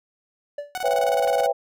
triangle tone with exponential decay, 580 Hz, D5, 22 cents flat, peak -23 dBFS, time 0.58-0.77 s, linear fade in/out 5 ms, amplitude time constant 40 ms
sawtooth tone with tremolo, 741 Hz, F#5, 2 cents sharp, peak -22 dBFS, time 0.75-1.47 s, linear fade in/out 0 ms, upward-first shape square, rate 19 Hz, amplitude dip 75%
sine chord, C# half-diminished seventh, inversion third, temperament just, 498.9 / 554.4 / 665.2 / 798.3 Hz, B4 / C#5 / E5 / G5, +17 / 0 / +16 / +31 cents, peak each -24 dBFS, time 0.83-1.53 s, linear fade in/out 20 ms
clicks, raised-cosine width 0.3 ms, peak -21 dBFS, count 2, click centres 1.274 / 1.4 s
effects none

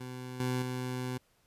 20% pulse tone with level steps, 126.6 Hz, B2, 43 cents sharp, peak -35 / -25 / -29 dBFS, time 0-1.18 s, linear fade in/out 10 ms, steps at 0.4 / 0.62 s, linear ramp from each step 2 ms, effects pink hiss -70 dBFS RMS until 1.46 s + resampled to 32000 Hz

